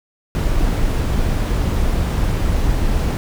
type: noise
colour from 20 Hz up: brown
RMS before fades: -17 dBFS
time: 0.35-3.17 s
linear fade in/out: 0 ms
effects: none